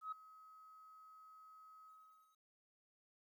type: tone with ADSR envelope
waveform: sine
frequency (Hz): 1275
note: D#6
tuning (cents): +42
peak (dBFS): -39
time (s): 0.01-2.4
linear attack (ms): 110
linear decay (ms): 7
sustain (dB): -19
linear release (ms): 530
effects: tanh soft clip ceiling -36 dBFS + 13-bit